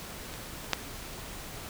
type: clicks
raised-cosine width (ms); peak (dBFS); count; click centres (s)
0.2; -23 / -27 / -6; 3; 0.339 / 0.644 / 0.733
effects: pink hiss -42 dBFS RMS until 1.69 s